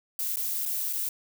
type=noise with dropouts; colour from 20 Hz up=violet; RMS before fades=-30 dBFS; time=0.19-1.09 s; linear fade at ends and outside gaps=2 ms; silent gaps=0.36-0.369 / 0.655-0.659 / 0.928-0.932 s; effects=none